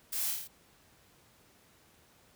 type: noise with echo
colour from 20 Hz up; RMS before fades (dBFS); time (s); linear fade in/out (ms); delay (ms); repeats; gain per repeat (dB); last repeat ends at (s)
blue; -36; 0.12-0.31; 10; 28; 6; -2; 0.478
effects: pink hiss -63 dBFS RMS until 2.35 s + high-pass 60 Hz 12 dB/octave